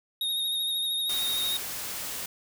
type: tone with vibrato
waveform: square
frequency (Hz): 3729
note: A#7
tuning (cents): 0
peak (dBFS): -27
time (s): 0.21-1.57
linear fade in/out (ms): 2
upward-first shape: sine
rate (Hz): 13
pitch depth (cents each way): 28
type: noise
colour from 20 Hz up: white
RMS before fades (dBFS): -35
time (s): 1.09-2.26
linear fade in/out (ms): 5
effects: none